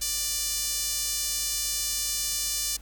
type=tone with high-pass filter; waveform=sawtooth; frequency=591 Hz; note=D5; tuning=11 cents sharp; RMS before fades=-29 dBFS; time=0.01-2.77 s; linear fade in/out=10 ms; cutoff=5700 Hz; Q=1.3; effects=added 50 Hz sine -44 dBFS peak until 2.81 s + pink hiss -54 dBFS RMS until 2.81 s